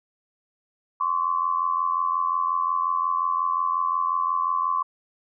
sine tone pair together, 1046.5 / 1132.1 Hz, C6 / C#6, 0 / +36 cents, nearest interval minor second, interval 136 cents, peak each -24 dBFS, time 1-4.83 s, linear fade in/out 10 ms, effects none

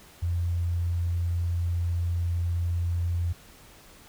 sine tone, 86.3 Hz, F2, 20 cents flat, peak -24 dBFS, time 0.22-3.33 s, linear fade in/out 10 ms, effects pink hiss -52 dBFS RMS until 4.08 s

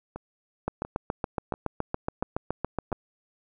two click trains, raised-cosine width 1 ms, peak -13 / -22 dBFS, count 17 / 5, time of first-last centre 0.68-2.927 / 0.16-2.919 s, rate 7.12 / 1.45 Hz, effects none

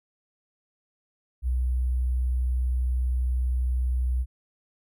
sine tone with sample-and-hold, 62.5 Hz, B1, 21 cents sharp, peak -22 dBFS, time 1.42-4.26 s, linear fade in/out 50 ms, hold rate 11025 Hz, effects none

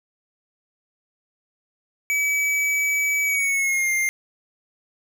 square tone with pitch glide, 2287 to 2109 Hz, D7 to C7, -47 to +13 cents, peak -20 dBFS, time 2.1-4.09 s, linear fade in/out 0 ms, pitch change -140 cents, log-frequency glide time 3.24-3.91 s, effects 8-bit

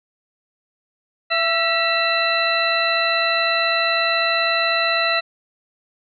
harmonic tone with a mistuned harmonic, 669 Hz, E5, 25 cents sharp, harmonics 1 / 2 / 3 / 4 / 6, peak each -23 / -23 / -23 / -23 / -23 dBFS, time 1.3-5.21 s, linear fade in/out 20 ms, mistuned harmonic 3, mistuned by -52 cents, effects none

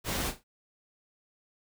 pink noise with echo, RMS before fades -32 dBFS, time 0.04-0.33 s, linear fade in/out 50 ms, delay 37 ms, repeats 3, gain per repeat -11 dB, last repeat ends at 0.441 s, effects none

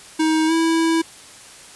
square tone with pitch glide, 316 to 327.5 Hz, D#4 to E4, +27 to -11 cents, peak -16 dBFS, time 0.19-1.02 s, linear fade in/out 10 ms, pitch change +62 cents, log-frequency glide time 0.47-0.52 s, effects white hiss -42 dBFS RMS until 1.75 s + resampled to 24000 Hz

